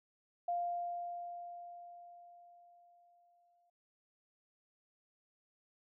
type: tone with exponential decay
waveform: sine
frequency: 698.5 Hz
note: F5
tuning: in tune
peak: -32 dBFS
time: 0.48-3.7 s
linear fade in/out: 5 ms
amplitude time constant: 700 ms
effects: none